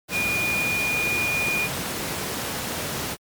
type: tone in noise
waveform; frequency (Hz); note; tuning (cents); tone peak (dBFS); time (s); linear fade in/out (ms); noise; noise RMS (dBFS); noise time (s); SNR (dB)
sine; 2438; D#7; -36; -22; 0.11-1.69; 50; pink; -28; 0.08-3.17; +3
effects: high-pass 100 Hz 12 dB/octave + MP3 96 kbps